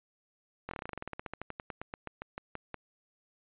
slowing click train, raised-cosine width 0.5 ms, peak -23 dBFS, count 27, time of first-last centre 0.69-2.743 s, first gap 22 ms, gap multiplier 1.09, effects resampled to 8000 Hz

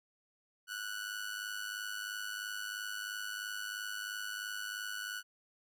sawtooth tone with amplitude modulation, 1477 Hz, F#6, 3 cents flat, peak -32 dBFS, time 0.67-5.23 s, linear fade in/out 50 ms, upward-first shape sine, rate 103 Hz, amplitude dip 70%, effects none

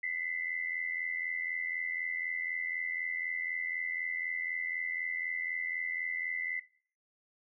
sine tone pair together, 2000 / 2084 Hz, B6 / C7, +21 / -7 cents, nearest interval minor second, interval 72 cents, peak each -34 / -37 dBFS, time 0.03-6.6 s, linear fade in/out 5 ms, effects noise-tail reverb RT60 0.5 s tail -20 dB re dry

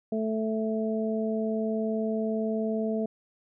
harmonic tone, 219.7 Hz, A3, 2 cents flat, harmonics 1 / 2 / 3, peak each -28 / -31 / -33 dBFS, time 0.12-3.06 s, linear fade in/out 5 ms, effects none

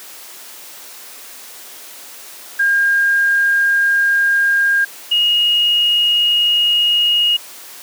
sine tone pair in turn, 1612 / 2872 Hz, G6 / F7, +48 / +48 cents, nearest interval minor seventh, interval 1000 cents, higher second, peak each -11 dBFS, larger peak neither, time 2.59-4.85 / 5.11-7.37 s, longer neither, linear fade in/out 10 ms, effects white hiss -36 dBFS RMS until 7.82 s + high-pass 300 Hz 12 dB/octave

